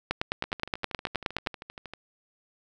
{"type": "two click trains", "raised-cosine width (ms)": 0.3, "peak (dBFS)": [-10, -23], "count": [14, 20], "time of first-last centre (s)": [[0.11, 1.471], [0.44, 1.936]], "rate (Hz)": [9.55, 12.7], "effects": []}